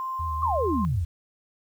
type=tone with pitch glide; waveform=sine; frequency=1046.5 to 1053.8 Hz; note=C6 to C6; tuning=0 to +12 cents; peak=-28 dBFS; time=0-0.85 s; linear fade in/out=0 ms; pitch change=+12 cents; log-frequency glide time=0.14-0.53 s
type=tone with vibrato; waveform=sine; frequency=78.6 Hz; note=D#2; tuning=18 cents sharp; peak=-29 dBFS; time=0.19-1.01 s; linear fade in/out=10 ms; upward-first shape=sine; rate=4.7 Hz; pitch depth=73 cents each way
type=exponential sweep; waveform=sine; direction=down; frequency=1174.7 to 73.42 Hz; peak=-23 dBFS; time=0.42-1.05 s; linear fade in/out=10 ms
effects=9-bit